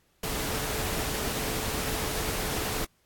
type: tone in noise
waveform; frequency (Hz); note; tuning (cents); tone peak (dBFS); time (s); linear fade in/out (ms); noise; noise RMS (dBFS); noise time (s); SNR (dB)
sine; 435.4; A4; -18; -40; 0.23-2.85; 5; pink; -31; 0.23-2.85; -12
effects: pink hiss -68 dBFS RMS until 3.05 s + AAC 64 kbps